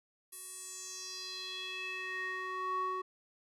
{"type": "tone with band-pass filter sweep", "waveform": "square", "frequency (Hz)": 372.8, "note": "F#4", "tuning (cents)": 13, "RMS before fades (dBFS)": -40, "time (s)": [0.32, 3.02], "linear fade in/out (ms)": 10, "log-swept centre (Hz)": [11000, 900], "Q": 3.8, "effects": []}